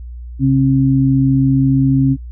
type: tone pair together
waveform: sine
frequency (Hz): 134.37 / 269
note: C3 / C4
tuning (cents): +46 / +48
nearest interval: octave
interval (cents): 1202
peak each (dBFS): -12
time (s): 0.39-2.17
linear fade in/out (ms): 50
effects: noise-tail reverb RT60 0.1 s tail -20 dB re dry + added 60 Hz sine -27 dBFS peak until 2.31 s